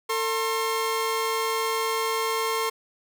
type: tone pair together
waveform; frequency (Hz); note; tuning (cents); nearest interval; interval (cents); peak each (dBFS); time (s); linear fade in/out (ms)
sawtooth; 450 / 1070.3; A4 / C6; +39 / +39; octave + minor third; 1500; -23; 0.09-2.7; 10
effects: none